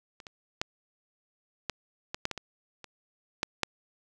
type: clicks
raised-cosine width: 0.2 ms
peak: -29 / -26 / -11 / -13 / -16 / -11 / -16 / -20 / -26 / -10 / -8 dBFS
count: 11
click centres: 0.202 / 0.268 / 0.615 / 1.697 / 2.145 / 2.254 / 2.313 / 2.377 / 2.843 / 3.431 / 3.633 s
effects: none